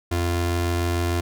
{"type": "tone pair together", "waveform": "sawtooth", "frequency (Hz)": [86.8, 173.6], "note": ["F2", "F3"], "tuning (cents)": [-10, -10], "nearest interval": "octave", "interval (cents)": 1200, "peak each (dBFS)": [-17, -22], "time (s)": [0.11, 1.21], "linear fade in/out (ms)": 10, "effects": []}